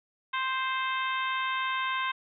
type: harmonic tone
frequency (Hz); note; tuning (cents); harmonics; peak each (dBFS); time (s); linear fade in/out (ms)
523.3; C5; 0; 2 / 3 / 4 / 5 / 6 / 7; -30 / -34 / -36 / -38 / -40 / -41; 0.33-2.12; 10
effects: none